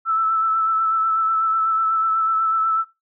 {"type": "tone with vibrato", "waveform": "sine", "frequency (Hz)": 1318.5, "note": "E6", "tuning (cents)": 0, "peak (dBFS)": -16, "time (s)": [0.05, 2.85], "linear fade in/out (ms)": 50, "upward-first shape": "sine", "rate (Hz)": 8.1, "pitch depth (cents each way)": 22, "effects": ["noise-tail reverb RT60 0.2 s tail -17 dB re dry"]}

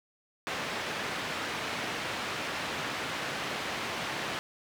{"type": "band-pass noise", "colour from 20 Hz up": "white", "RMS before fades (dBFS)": -35, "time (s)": [0.47, 4.39], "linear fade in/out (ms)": 0, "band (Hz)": [100, 2600], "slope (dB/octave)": 12, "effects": []}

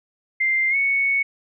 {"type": "tone with pitch glide", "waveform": "sine", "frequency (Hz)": [2093, 2217], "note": ["C7", "C#7"], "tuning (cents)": [0, 0], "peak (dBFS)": -17, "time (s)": [0.4, 1.23], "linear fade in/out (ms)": 10, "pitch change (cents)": 100, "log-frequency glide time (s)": [0.7, 0.76], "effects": []}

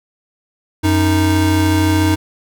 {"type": "tone pair together", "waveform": "square", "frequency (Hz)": [92.49, 311.1], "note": ["F#2", "D#4"], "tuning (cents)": [0, 0], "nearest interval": "octave + major sixth", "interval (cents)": 2100, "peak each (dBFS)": -15, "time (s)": [0.83, 2.16], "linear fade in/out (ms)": 20, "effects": []}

